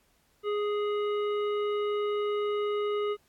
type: harmonic tone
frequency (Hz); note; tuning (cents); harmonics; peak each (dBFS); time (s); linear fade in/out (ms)
415.3; G#4; 0; 1 / 3 / 5 / 7 / 9; -27 / -36 / -45 / -45 / -53; 0.43-3.17; 50
effects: pink hiss -68 dBFS RMS until 3.28 s + AAC 64 kbps